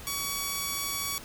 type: tone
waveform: 5% pulse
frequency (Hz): 1129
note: C#6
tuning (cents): +31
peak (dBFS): -18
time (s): 0.07-1.18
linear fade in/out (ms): 0
effects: pink hiss -45 dBFS RMS until 1.24 s